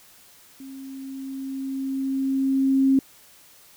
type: tone with level ramp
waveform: sine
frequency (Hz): 268.6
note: C4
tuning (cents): +46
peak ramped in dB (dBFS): -37 to -14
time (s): 0.6-2.99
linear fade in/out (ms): 2
effects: white hiss -52 dBFS RMS until 3.76 s